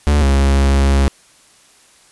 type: tone pair in turn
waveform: 45% pulse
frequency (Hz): 72.8 / 68.71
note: D2 / C#2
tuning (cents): -15 / -15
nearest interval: minor second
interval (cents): 100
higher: first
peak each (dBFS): -10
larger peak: neither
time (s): 0.07-0.22 / 0.22-1.08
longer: second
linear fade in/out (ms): 0
effects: white hiss -49 dBFS RMS until 2.11 s + resampled to 24000 Hz